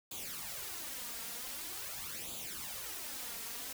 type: noise with flanger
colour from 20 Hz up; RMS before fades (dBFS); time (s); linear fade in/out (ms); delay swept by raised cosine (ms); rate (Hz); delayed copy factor
white; -43; 0.11-3.73; 5; 0.27 to 4.37; 0.45; +0.7
effects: none

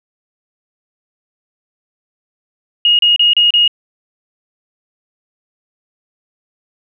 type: tone bursts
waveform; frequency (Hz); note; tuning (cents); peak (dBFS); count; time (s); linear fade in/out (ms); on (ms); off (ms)
sine; 2870; F7; +47; -7; 5; 2.85-3.678; 2; 140; 32
effects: none

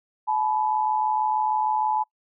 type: tone pair together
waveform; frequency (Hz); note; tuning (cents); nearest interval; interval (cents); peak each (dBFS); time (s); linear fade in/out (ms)
sine; 861.4 / 987.8; A5 / B5; -37 / 0; major second; 237; -22 / -26; 0.27-2.04; 20
effects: noise-tail reverb RT60 0.1 s tail -25 dB re dry

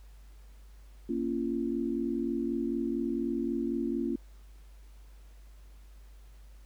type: chord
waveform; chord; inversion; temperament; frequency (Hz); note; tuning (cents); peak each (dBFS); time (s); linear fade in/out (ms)
sine; Bb minor; none; equal with one note detuned; 233.1 / 277.2 / 342.2; Bb3 / Db4 / F4; 0 / 0 / -35; -33; 1.09-4.16; 5
effects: added 50 Hz sine -49 dBFS peak until 6.65 s + pink hiss -65 dBFS RMS until 6.65 s

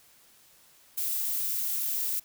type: noise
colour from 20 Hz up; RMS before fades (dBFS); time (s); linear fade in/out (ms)
violet; -30; 0.97-2.2; 10
effects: white hiss -59 dBFS RMS until 2.24 s

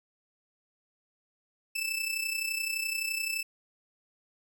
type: tone with amplitude modulation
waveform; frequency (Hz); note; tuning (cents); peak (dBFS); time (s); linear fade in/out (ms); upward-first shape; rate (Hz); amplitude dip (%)
sawtooth; 2637; E7; 0; -24; 1.75-3.43; 10; sine; 31.7; 65
effects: none

